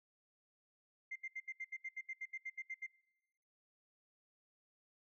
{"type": "tone bursts", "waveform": "sine", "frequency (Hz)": 2093, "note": "C7", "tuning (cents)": 0, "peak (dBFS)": -40, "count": 15, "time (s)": [1.11, 2.867], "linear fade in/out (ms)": 10, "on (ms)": 49, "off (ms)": 73, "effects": ["noise-tail reverb RT60 1.0 s tail -24 dB re dry", "tanh soft clip ceiling -36 dBFS"]}